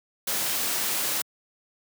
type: noise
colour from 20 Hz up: white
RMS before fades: -27 dBFS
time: 0.27-1.22 s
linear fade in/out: 5 ms
effects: high-pass 150 Hz 12 dB/octave